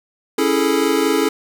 square chord, A major seventh, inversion first, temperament equal, 277.2 / 329.6 / 415.3 / 440 Hz, C#4 / E4 / G#4 / A4, 0 / 0 / 0 / 0 cents, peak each -21 dBFS, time 0.38-1.29 s, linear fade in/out 5 ms, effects none

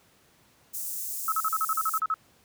white high-pass noise, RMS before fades -34 dBFS, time 0.73-2 s, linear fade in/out 20 ms, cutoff 6700 Hz, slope 24 dB/octave
sine tone bursts, 1292 Hz, E6, 35 cents flat, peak -23 dBFS, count 11, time 1.28-2.141 s, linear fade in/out 2 ms, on 41 ms, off 41 ms
effects pink hiss -61 dBFS RMS until 2.44 s + high-pass 80 Hz 12 dB/octave

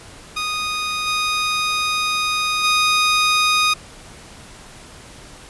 15% pulse tone with level steps, 1240 Hz, D#6, 6 cents flat, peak -15 / -12 / -8 dBFS, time 0.36-3.74 s, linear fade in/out 10 ms, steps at 1.06 / 2.63 s, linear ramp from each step 20 ms, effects pink hiss -41 dBFS RMS until 5.49 s + resampled to 24000 Hz

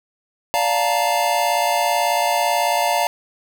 square chord, Bb major seventh, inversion first, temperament just, 582.7 / 699.2 / 874.1 / 932.3 Hz, D5 / F5 / A5 / Bb5, -14 / +2 / -12 / 0 cents, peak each -25 / -21 / -24 / -23 dBFS, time 0.54-3.07 s, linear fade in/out 0 ms, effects none

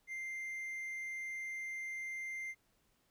triangle tone, 2093 Hz, C7, in tune, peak -38 dBFS, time 0.07-2.55 s, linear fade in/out 50 ms, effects pink hiss -75 dBFS RMS until 3.1 s

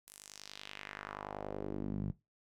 sawtooth tone with band-pass filter sweep, 50.5 Hz, G#1, 48 cents flat, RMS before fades -43 dBFS, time 0.07-2.12 s, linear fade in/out 5 ms, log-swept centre 11000 to 150 Hz, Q 1.9, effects noise-tail reverb RT60 0.2 s tail -17 dB re dry

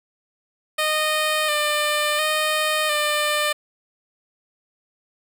10% pulse tone with vibrato, 607 Hz, D#5, 43 cents flat, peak -11 dBFS, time 0.78-3.53 s, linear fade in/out 10 ms, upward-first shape square, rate 0.71 Hz, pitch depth 27 cents each way, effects none

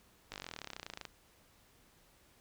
slowing click train, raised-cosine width 0.2 ms, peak -25 dBFS, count 27, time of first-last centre 0.32-1.053 s, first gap 19 ms, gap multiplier 1.03, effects pink hiss -66 dBFS RMS until 2.4 s

